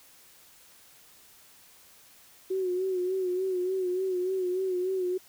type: tone with vibrato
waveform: sine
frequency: 370 Hz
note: F#4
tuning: in tune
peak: -26 dBFS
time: 2.5-5.18 s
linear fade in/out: 10 ms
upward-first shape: sine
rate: 3.4 Hz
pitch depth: 55 cents each way
effects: white hiss -56 dBFS RMS until 5.28 s